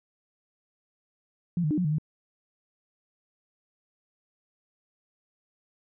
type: tone with pitch steps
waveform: sine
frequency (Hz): 173.5 / 151.5 / 302.8 / 180.3 / 150.5 / 154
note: F3 / D#3 / D#4 / F#3 / D3 / D#3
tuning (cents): -11 / -46 / -47 / -45 / +43 / -17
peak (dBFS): -23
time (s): 1.57-1.984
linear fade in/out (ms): 2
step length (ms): 69
effects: none